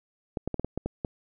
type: clicks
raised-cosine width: 2 ms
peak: -16 dBFS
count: 8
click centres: 0.372 / 0.476 / 0.543 / 0.596 / 0.646 / 0.776 / 0.86 / 1.048 s
effects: none